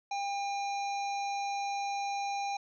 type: harmonic tone with a mistuned harmonic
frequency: 800 Hz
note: G5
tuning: 35 cents sharp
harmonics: 1 / 3 / 5 / 7 / 8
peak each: -32 / -42 / -46 / -49 / -50 dBFS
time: 0.11-2.57 s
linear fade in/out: 5 ms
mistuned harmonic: 3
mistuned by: +16 cents
effects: none